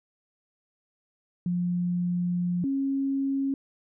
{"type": "tone pair in turn", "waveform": "sine", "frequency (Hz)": [176.7, 273], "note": ["F3", "C#4"], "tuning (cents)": [21, -26], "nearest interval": "minor sixth", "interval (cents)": 753, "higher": "second", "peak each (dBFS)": -24, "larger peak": "neither", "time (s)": [[1.46, 2.64], [2.64, 3.54]], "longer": "first", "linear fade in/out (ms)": 2, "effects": []}